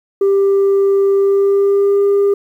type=tone with pitch glide; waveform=sine; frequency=394.4 to 401.1 Hz; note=G4 to G4; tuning=+11 to +40 cents; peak=-7 dBFS; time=0.21-2.34 s; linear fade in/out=5 ms; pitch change=+29 cents; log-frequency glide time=1.16-2.02 s; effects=tanh soft clip ceiling -8 dBFS + 8-bit